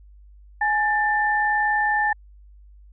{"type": "tone pair together", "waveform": "sine", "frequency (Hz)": [839, 1777.8], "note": ["G#5", "A6"], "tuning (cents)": [17, 17], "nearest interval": "octave + minor second", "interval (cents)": 1300, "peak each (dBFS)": -21, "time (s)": [0.61, 2.13], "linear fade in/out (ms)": 5, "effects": ["added 50 Hz sine -45 dBFS peak until 2.92 s"]}